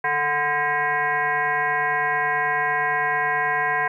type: tone with frequency modulation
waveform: sine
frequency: 1318.5 Hz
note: E6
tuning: in tune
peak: -19 dBFS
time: 0.04-3.88 s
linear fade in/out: 5 ms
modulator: 292 Hz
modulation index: 2.5
effects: 10-bit